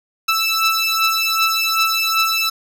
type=beating tone pair; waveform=15% pulse; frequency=1318.5 / 1321.1 Hz; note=E6 / E6; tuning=0 / +3 cents; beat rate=2.6 Hz; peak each=-12 dBFS; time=0.28-2.5 s; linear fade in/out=10 ms; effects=none